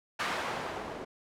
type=noise with low-pass filter sweep; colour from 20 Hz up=blue; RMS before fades=-36 dBFS; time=0.19-1.05 s; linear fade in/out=10 ms; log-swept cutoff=1500 to 490 Hz; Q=0.76; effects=none